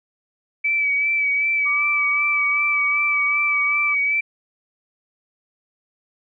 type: tone with vibrato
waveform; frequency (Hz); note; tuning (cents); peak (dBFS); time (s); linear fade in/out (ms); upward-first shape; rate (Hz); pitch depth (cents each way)
sine; 2296; D7; -40; -17; 0.64-4.21; 10; sine; 2.6; 31
type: tone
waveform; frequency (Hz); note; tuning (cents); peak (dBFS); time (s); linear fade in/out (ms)
sine; 1177; D6; +3; -26; 1.65-3.95; 20
effects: none